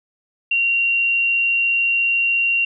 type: tone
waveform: sine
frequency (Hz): 2757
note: F7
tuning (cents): -23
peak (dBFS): -15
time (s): 0.51-2.65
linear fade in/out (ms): 5
effects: none